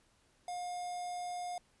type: tone with notch filter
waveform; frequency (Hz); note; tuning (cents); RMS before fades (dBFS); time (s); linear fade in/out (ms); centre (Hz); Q
square; 713; F5; +36; -40; 0.48-1.58; 2; 2600; 0.88
effects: pink hiss -70 dBFS RMS until 1.8 s + resampled to 24000 Hz